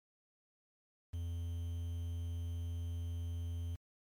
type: tone with quantisation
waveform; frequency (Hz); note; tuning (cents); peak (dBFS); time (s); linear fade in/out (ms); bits
triangle; 84.9; F2; -48; -35; 1.13-3.76; 10; 10
effects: MP3 96 kbps